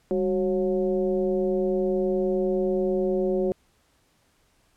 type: tone with frequency modulation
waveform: sine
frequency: 372.7 Hz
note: F#4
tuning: 13 cents sharp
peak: -21 dBFS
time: 0.11-3.52 s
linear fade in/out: 0 ms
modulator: 174 Hz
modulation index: 1
effects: pink hiss -65 dBFS RMS until 4.76 s + low-pass 12000 Hz 12 dB/octave